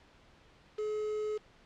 triangle tone with quantisation, 426.1 Hz, G#4, 44 cents sharp, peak -30 dBFS, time 0.78-1.38 s, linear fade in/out 10 ms, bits 8, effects pink hiss -61 dBFS RMS until 1.65 s + low-pass 4000 Hz 12 dB/octave

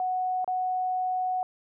sine tone with dropouts, 739 Hz, F#5, 2 cents flat, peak -25 dBFS, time 0-1.43 s, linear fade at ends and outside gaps 1 ms, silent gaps 0.445-0.477 s, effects none

